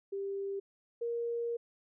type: tone pair in turn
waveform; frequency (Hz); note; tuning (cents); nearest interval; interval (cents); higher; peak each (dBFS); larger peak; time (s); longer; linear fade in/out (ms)
sine; 394.8 / 469.5; G4 / A#4; +12 / +12; minor third; 300; second; -34 / -32; second; 0.12-0.6 / 1.01-1.57; second; 10
effects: none